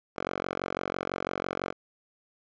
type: tone with band-pass filter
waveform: 5% pulse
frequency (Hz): 46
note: F#1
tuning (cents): -9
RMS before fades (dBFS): -34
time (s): 0.16-1.73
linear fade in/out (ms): 20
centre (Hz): 950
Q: 0.89
effects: resampled to 16000 Hz + 10-bit